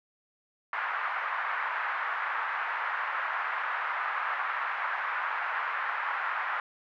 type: band-pass noise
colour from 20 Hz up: pink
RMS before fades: -32 dBFS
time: 0.73-6.6 s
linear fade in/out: 2 ms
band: 1000 to 1800 Hz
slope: 24 dB/octave
effects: none